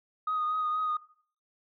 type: tone with vibrato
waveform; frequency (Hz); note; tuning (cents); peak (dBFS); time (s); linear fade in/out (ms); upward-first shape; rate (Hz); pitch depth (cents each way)
sine; 1244.5; D#6; 0; -26; 0.27-0.97; 5; triangle; 4.2; 27
effects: noise-tail reverb RT60 0.5 s tail -19 dB re dry + tanh soft clip ceiling -23 dBFS